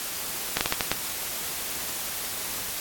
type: slowing click train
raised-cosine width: 0.2 ms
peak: -5 dBFS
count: 6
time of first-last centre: 0.57-0.916 s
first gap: 39 ms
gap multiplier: 1.29
effects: white hiss -32 dBFS RMS until 2.8 s + AAC 64 kbps